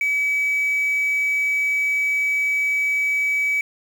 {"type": "tone", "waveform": "sine", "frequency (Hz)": 2284, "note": "D7", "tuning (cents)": -49, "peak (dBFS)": -16, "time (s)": [0.01, 3.61], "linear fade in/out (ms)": 2, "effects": ["tanh soft clip ceiling -16 dBFS", "7-bit"]}